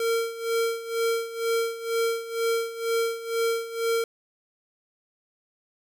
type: tone with tremolo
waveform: square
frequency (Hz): 458.9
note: A#4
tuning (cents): -27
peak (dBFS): -22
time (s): 0-4.04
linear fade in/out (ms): 2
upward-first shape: sine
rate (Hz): 2.1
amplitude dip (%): 80
effects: none